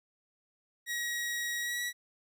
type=tone with pitch glide; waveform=sawtooth; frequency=1903 to 1934 Hz; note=A#6 to B6; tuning=+35 to -37 cents; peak=-29 dBFS; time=0.86-1.93 s; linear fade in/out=50 ms; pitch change=+28 cents; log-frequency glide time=1.6-1.81 s; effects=none